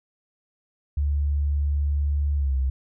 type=tone with pitch glide; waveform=sine; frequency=72.2 to 65.83 Hz; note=D2 to C2; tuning=-29 to +11 cents; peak=-20 dBFS; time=0.97-2.7 s; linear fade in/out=5 ms; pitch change=-160 cents; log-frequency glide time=2.36-2.56 s; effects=none